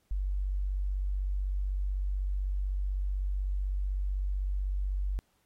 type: tone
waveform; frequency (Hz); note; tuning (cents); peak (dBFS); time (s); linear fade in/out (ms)
sine; 47.97; G1; -37; -28; 0.11-5.19; 0
effects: pink hiss -73 dBFS RMS until 5.45 s + AAC 48 kbps